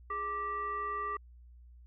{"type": "tone with frequency modulation", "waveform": "sine", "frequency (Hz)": 1174.7, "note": "D6", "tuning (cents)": 0, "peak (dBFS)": -33, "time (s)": [0.1, 1.17], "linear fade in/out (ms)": 5, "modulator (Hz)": 759, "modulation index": 0.62, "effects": ["added 60 Hz sine -52 dBFS peak until 1.86 s"]}